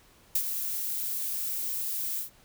violet noise with ADSR envelope, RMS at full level -24 dBFS, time 0.35-2.3 s, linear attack 4 ms, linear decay 62 ms, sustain -8 dB, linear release 110 ms, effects pink hiss -59 dBFS RMS until 2.44 s

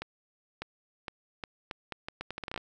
accelerating click train, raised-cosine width 0.3 ms, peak -20 dBFS, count 16, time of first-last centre 0.02-2.577 s, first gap 600 ms, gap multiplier 0.77, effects none

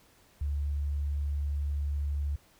sine tone, 72 Hz, D2, 34 cents flat, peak -28 dBFS, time 0.41-2.36 s, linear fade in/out 5 ms, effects pink hiss -62 dBFS RMS until 2.59 s

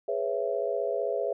sine chord, C# minor seventh, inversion second, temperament just, 415.8 / 498.9 / 554.4 / 665.2 Hz, G#4 / B4 / C#5 / E5, +2 / +17 / 0 / +16 cents, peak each -32 dBFS, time 0.08-1.33 s, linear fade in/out 5 ms, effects none

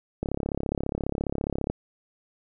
click train, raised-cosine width 2 ms, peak -14 dBFS, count 52, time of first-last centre 0.23-1.7 s, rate 34.7 Hz, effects none

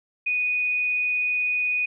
sine tone, 2479 Hz, D#7, 7 cents flat, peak -21 dBFS, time 0.26-1.86 s, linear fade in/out 10 ms, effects none

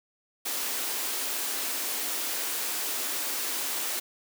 white high-pass noise, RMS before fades -31 dBFS, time 0.45-4 s, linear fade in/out 10 ms, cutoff 240 Hz, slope 48 dB/octave, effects none

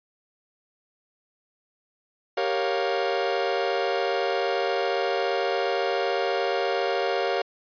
40% pulse chord, G half-diminished seventh, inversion none, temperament equal with one note detuned, 392 / 466.2 / 554.4 / 706.6 Hz, G4 / Bb4 / Db5 / F5, 0 / 0 / 0 / +20 cents, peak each -28 dBFS, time 2.37-7.42 s, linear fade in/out 5 ms, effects resampled to 11025 Hz

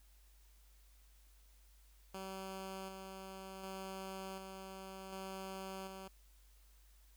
10% pulse tone with tremolo, 191.2 Hz, G3, 43 cents flat, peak -36 dBFS, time 2.14-6.08 s, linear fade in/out 5 ms, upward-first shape square, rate 0.67 Hz, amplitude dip 35%, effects added 50 Hz sine -62 dBFS peak until 7.16 s + white hiss -71 dBFS RMS until 7.16 s

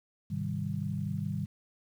sine chord, Ab major seventh, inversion none, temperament equal, 103.83 / 130.81 / 155.56 / 196 Hz, Ab2 / C3 / Eb3 / G3, 0 / 0 / 0 / 0 cents, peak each -37 / -39 / -35 / -36 dBFS, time 0.3-1.46 s, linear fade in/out 10 ms, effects 10-bit

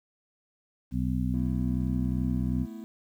harmonic tone, 62.7 Hz, B1, 27 cents sharp, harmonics 1 / 2 / 3 / 4, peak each -31 / -31 / -31 / -31 dBFS, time 0.91-2.67 s, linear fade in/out 50 ms
triangle chord, A suspended second, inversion none, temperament just, 220 / 247.5 / 330 Hz, A3 / B3 / E4, 0 / +4 / +2 cents, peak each -38 / -43 / -42 dBFS, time 1.34-2.84 s, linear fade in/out 0 ms
effects 10-bit

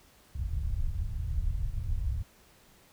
pink low-pass noise, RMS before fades -31 dBFS, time 0.35-2.23 s, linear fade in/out 5 ms, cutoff 100 Hz, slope 24 dB/octave, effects pink hiss -60 dBFS RMS until 2.92 s

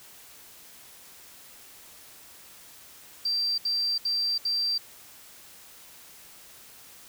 sine tone bursts, 4700 Hz, D8, 1 cent sharp, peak -24 dBFS, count 4, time 3.25-4.78 s, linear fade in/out 5 ms, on 330 ms, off 70 ms, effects white hiss -50 dBFS RMS until 7.08 s

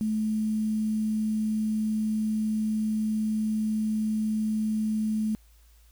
sine tone with quantisation, 216.4 Hz, A3, 29 cents flat, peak -24 dBFS, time 0.01-5.35 s, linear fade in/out 0 ms, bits 8, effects added 55 Hz sine -54 dBFS peak until 5.91 s + white hiss -64 dBFS RMS until 5.91 s

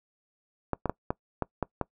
clicks, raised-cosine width 1 ms, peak -13 dBFS, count 7, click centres 0.733 / 0.857 / 0.896 / 1.105 / 1.423 / 1.627 / 1.813 s, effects noise-tail reverb RT60 0.1 s tail -23 dB re dry

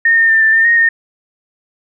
sine tone with pitch steps, 1834 / 1822 / 1793 / 1775 / 1806 / 1864 / 1832 Hz, A#6 / A#6 / A6 / A6 / A6 / A#6 / A#6, -29 / -40 / +32 / +15 / +45 / -1 / -31 cents, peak -7 dBFS, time 0.05-0.89 s, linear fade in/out 5 ms, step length 120 ms, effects none

